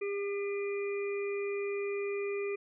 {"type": "harmonic tone", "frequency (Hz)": 402.2, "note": "G4", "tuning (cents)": 44, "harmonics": [1, 3, 5, 6], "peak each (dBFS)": [-32, -48, -48, -43], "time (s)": [0.01, 2.56], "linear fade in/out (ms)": 10, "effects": []}